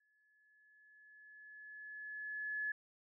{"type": "tone with exponential growth", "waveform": "sine", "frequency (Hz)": 1709, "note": "G#6", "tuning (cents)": 49, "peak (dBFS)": -35, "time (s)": [0, 2.72], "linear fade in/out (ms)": 5, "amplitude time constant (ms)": 590, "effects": []}